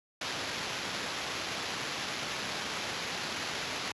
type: noise with sample-and-hold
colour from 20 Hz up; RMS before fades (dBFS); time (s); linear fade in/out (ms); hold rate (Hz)
white; -36; 0.21-3.92; 5; 8820
effects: high-pass 100 Hz 12 dB/octave + resampled to 24000 Hz